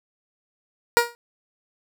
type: tone with exponential decay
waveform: 15% pulse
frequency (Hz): 474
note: A#4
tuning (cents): +29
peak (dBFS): -4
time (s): 0.97-1.15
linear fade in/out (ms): 0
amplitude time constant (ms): 37
effects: none